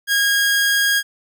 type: tone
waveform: sawtooth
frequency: 1634 Hz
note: G#6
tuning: 29 cents flat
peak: -11 dBFS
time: 0.07-1.03 s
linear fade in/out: 50 ms
effects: none